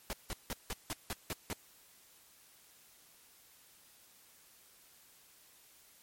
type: noise bursts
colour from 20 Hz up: pink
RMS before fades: -38 dBFS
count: 8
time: 0.1-1.53 s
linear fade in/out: 0 ms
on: 30 ms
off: 170 ms
effects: white hiss -62 dBFS RMS until 6.02 s + MP3 64 kbps